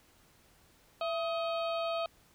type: harmonic tone with a mistuned harmonic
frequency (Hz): 631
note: D#5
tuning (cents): +24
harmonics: 1 / 2 / 4 / 5 / 6 / 7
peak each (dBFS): -32 / -38 / -44 / -46 / -48 / -49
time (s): 1.01-2.06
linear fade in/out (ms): 2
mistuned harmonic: 1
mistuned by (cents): +96
effects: pink hiss -64 dBFS RMS until 2.34 s